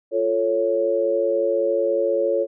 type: chord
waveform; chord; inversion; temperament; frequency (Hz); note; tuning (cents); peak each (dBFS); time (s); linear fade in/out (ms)
sine; F augmented; none; equal; 349.2 / 440 / 554.4; F4 / A4 / C#5; 0 / 0 / 0; -25 / -23 / -20; 0.11-2.47; 50
effects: none